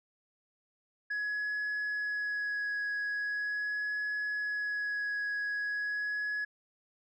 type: tone with vibrato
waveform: sine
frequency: 1678 Hz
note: G#6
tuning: 17 cents sharp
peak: -29 dBFS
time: 1.1-6.45 s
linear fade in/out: 10 ms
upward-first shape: sine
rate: 0.41 Hz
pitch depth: 11 cents each way
effects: tanh soft clip ceiling -30 dBFS